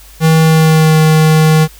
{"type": "tone with pitch glide", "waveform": "square", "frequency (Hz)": [160, 156.89], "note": ["D#3", "D#3"], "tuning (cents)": [49, 15], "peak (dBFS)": -6, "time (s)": [0.2, 1.68], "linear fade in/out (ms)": 50, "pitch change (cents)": -34, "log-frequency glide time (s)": [0.42, 0.97], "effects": ["added 50 Hz sine -37 dBFS peak until 1.79 s", "white hiss -40 dBFS RMS until 1.79 s"]}